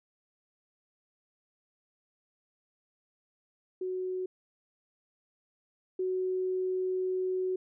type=tone pair in turn; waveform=sine; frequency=370 / 371.3 Hz; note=F#4 / F#4; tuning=0 / +6 cents; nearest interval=unison; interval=6 cents; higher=second; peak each=-31 / -28 dBFS; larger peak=second; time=3.81-4.26 / 5.99-7.56 s; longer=second; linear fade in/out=5 ms; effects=none